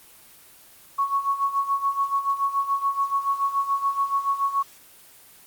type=tone with tremolo; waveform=sine; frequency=1108.7 Hz; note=C#6; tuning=in tune; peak=-18 dBFS; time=0.98-4.63 s; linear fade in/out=10 ms; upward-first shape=sine; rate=7 Hz; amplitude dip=75%; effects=white hiss -50 dBFS RMS until 5.46 s + Opus 24 kbps